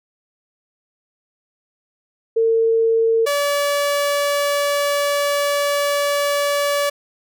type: tone pair in turn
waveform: sine / sawtooth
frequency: 452.9 / 574.1 Hz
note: A#4 / D5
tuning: -50 / -39 cents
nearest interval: major third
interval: 411 cents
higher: second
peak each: -13 dBFS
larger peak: neither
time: 2.36-3.26 / 3.26-6.9 s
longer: second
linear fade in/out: 10 ms
effects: none